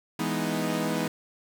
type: chord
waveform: sawtooth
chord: E major seventh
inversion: none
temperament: equal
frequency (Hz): 164.81 / 207.7 / 246.9 / 311.1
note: E3 / G#3 / B3 / D#4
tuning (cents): 0 / 0 / 0 / 0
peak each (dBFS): -28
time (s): 0.19-1.08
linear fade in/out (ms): 5
effects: 8-bit